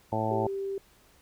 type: harmonic tone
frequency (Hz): 110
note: A2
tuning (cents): 0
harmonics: 1 / 2 / 3 / 4 / 5 / 6 / 7 / 8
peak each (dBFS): -33 / -35 / -36 / -38 / -34 / -35 / -34 / -33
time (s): 0.12-0.47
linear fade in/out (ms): 5
type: tone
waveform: sine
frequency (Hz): 392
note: G4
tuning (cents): 0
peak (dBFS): -30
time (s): 0.31-0.78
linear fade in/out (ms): 2
effects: pink hiss -61 dBFS RMS until 1.21 s